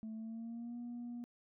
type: tone with pitch glide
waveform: sine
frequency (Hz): 220 to 239.9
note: A3 to A#3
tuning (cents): 0 to +50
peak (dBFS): -40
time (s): 0.03-1.24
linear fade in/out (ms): 0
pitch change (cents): +150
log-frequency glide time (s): 0.14-0.77
effects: tanh soft clip ceiling -40 dBFS